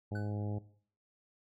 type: harmonic tone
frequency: 103.83 Hz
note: G#2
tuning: in tune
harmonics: 1 / 2 / 3 / 4 / 5 / 6 / 7 / 8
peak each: -36 / -42 / -46 / -48 / -50 / -52 / -53 / -54 dBFS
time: 0.11-0.59 s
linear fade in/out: 10 ms
type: tone with exponential decay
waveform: triangle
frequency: 1500 Hz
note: F#6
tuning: 23 cents sharp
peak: -39 dBFS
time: 0.15-0.4 s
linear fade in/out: 5 ms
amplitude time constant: 54 ms
effects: noise-tail reverb RT60 0.5 s tail -17 dB re dry